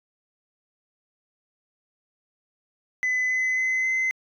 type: tone with pitch steps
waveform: sine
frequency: 2012 / 2026 / 2040 / 2054 Hz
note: B6 / B6 / C7 / C7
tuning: +32 / +44 / -44 / -33 cents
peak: -19 dBFS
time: 3.03-4.11 s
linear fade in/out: 0 ms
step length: 270 ms
effects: tanh soft clip ceiling -20 dBFS